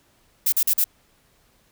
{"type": "noise bursts", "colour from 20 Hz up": "violet", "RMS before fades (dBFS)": -19, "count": 4, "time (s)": [0.46, 0.842], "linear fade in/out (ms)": 5, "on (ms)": 64, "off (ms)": 42, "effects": ["pink hiss -61 dBFS RMS until 1.71 s"]}